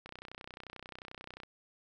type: click train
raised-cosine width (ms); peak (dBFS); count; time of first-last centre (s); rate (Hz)
0.3; -29; 44; 0.06-1.434; 31.3
effects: none